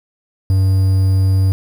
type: tone with quantisation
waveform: triangle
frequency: 95.3 Hz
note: G2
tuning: 48 cents flat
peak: -8 dBFS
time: 0.5-1.52 s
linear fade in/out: 0 ms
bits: 6
effects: none